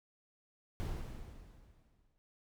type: noise with exponential decay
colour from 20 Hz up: brown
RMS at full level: -36 dBFS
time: 0.8-2.18 s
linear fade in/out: 0 ms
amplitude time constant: 300 ms
effects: none